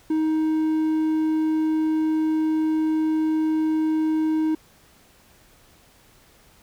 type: tone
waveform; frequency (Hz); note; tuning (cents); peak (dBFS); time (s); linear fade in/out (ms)
triangle; 314; D#4; +16; -17; 0.1-4.55; 5
effects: pink hiss -55 dBFS RMS until 6.62 s